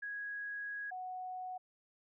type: tone pair in turn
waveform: sine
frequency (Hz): 1658 / 738.6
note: G#6 / F#5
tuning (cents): -3 / -3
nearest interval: octave + major second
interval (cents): 1400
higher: first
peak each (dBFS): -39 / -40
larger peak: first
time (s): 0.02-0.91 / 0.91-1.58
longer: first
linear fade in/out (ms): 10
effects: none